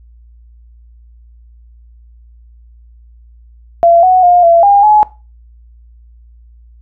sine tone with pitch steps, 681 / 740 / 709 / 677 / 806 / 847 Hz, F5 / F#5 / F5 / E5 / G5 / G#5, -44 / 0 / +26 / +46 / +48 / +34 cents, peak -4 dBFS, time 3.83-5.03 s, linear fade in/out 0 ms, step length 200 ms, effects noise-tail reverb RT60 0.3 s tail -19 dB re dry + added 58 Hz sine -38 dBFS peak until 6.81 s

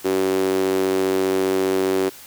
sawtooth tone with high-pass filter, 94.9 Hz, F#2, 44 cents sharp, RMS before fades -20 dBFS, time 0.04-2.1 s, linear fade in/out 20 ms, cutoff 350 Hz, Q 5.8, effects white hiss -42 dBFS RMS until 2.26 s

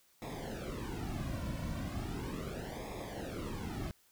brown noise with flanger, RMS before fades -40 dBFS, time 0.22-3.91 s, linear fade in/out 0 ms, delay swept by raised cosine 0.67 to 2.47 ms, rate 0.37 Hz, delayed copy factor -0.9, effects white hiss -68 dBFS RMS until 4.11 s

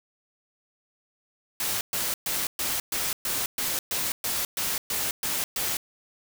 white noise bursts, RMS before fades -28 dBFS, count 13, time 1.6-5.77 s, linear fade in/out 2 ms, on 210 ms, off 120 ms, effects none

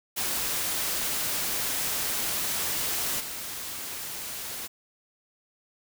white noise with level steps, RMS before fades -29 / -36 dBFS, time 0.16-4.68 s, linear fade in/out 20 ms, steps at 3.19 s, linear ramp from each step 20 ms, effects none

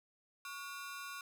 sawtooth ring-modulated tone, 1275 Hz, D#6, 42 cents sharp, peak -37 dBFS, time 0.45-1.21 s, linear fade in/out 2 ms, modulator 160 Hz, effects none

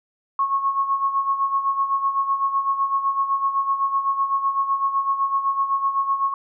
sine tone with tremolo, 1096 Hz, C#6, 20 cents flat, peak -16 dBFS, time 0.39-6.34 s, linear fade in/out 2 ms, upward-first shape sine, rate 7.9 Hz, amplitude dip 65%, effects none

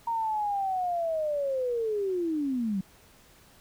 sine linear sweep, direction down, 934 to 183.7 Hz, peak -26 dBFS, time 0.07-2.81 s, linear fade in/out 5 ms, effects pink hiss -57 dBFS RMS until 3.6 s

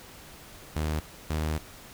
sawtooth tone pair in turn, 77.2 / 77.69 Hz, D#2 / D#2, -13 / -2 cents, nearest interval unison, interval 11 cents, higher second, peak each -23 dBFS, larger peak neither, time 0.76-1 / 1.3-1.58 s, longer second, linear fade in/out 5 ms, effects pink hiss -48 dBFS RMS until 1.93 s

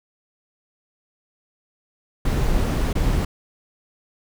brown noise with dropouts, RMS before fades -20 dBFS, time 2.25-3.25 s, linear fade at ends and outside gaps 5 ms, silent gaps 2.93-2.952 s, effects none

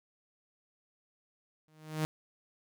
sawtooth tone with exponential growth, 155.56 Hz, D#3, in tune, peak -23 dBFS, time 1.68-2.05 s, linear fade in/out 0 ms, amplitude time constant 80 ms, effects none

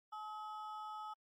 triangle ring-modulated tone, 1067 Hz, C6, 34 cents sharp, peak -39 dBFS, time 0.12-1.14 s, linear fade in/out 10 ms, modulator 211 Hz, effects AAC 64 kbps

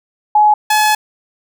sine / sawtooth tone pair in turn, 844 / 853.3 Hz, G#5 / G#5, +28 / +47 cents, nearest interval unison, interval 19 cents, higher second, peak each -6 dBFS, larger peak neither, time 0.35-0.54 / 0.7-0.95 s, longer second, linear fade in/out 5 ms, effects none

